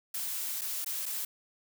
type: noise with dropouts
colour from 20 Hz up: blue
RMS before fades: -35 dBFS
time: 0.14-1.25 s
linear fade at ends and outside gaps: 5 ms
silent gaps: 0.612-0.616 / 0.846-0.861 / 1.058-1.062 s
effects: none